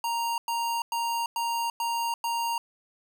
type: tone bursts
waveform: square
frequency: 932.3 Hz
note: A#5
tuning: in tune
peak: -27 dBFS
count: 6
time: 0.04-2.58 s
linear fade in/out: 2 ms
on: 340 ms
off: 100 ms
effects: none